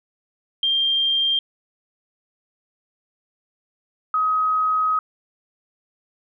sine tone pair in turn, 3186 / 1264.4 Hz, G7 / D#6, +27 / +27 cents, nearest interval octave + major third, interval 1600 cents, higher first, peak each -17 dBFS, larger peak neither, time 0.63-1.39 / 4.14-4.99 s, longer second, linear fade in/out 2 ms, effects none

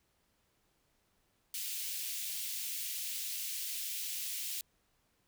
white high-pass noise, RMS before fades -39 dBFS, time 1.54-4.61 s, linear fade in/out 2 ms, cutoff 2400 Hz, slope 24 dB/octave, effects pink hiss -75 dBFS RMS until 5.27 s

